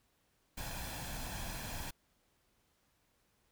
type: noise with comb filter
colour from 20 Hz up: pink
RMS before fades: -42 dBFS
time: 0.57-1.91 s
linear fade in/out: 10 ms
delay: 1.2 ms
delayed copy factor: +0.55
effects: pink hiss -75 dBFS RMS until 3.51 s